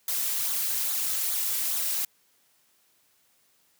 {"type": "noise with flanger", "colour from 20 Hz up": "blue", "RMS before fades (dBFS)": -28, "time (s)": [0.08, 2.05], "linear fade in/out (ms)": 2, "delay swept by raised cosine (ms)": [0.37, 2.87], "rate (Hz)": 2.4, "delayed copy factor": -0.55, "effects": ["white hiss -66 dBFS RMS until 3.79 s", "high-pass 80 Hz 12 dB/octave"]}